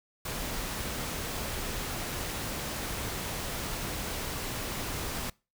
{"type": "noise", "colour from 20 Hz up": "pink", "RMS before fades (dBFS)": -35, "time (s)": [0.25, 5.3], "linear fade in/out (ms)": 5, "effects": ["noise-tail reverb RT60 0.3 s tail -24 dB re dry"]}